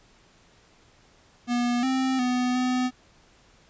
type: tone with pitch steps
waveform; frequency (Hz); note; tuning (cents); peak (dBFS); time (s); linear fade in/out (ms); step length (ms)
square; 241.9 / 262 / 249.2 / 252.3; B3 / C4 / B3 / B3; -36 / +2 / +16 / +37; -23; 1.47-2.91; 50; 360
effects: pink hiss -58 dBFS RMS until 3.69 s + resampled to 16000 Hz